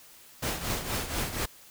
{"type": "noise with tremolo", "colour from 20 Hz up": "pink", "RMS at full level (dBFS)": -29, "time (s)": [0.42, 1.46], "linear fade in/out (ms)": 10, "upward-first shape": "triangle", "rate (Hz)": 4.2, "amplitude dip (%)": 70, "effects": ["white hiss -53 dBFS RMS until 1.7 s"]}